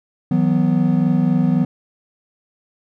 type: chord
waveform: triangle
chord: E suspended second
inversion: none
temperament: equal with one note detuned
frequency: 161.24 / 185 / 246.9 Hz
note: E3 / F#3 / B3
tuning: -38 / 0 / 0 cents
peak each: -16 dBFS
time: 0.31-1.65 s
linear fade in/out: 5 ms
effects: none